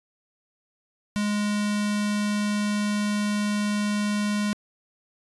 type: tone with notch filter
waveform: square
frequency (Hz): 207.7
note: G#3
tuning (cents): 0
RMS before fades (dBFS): -25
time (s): 1.16-4.53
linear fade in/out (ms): 0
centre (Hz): 470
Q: 0.62
effects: resampled to 24000 Hz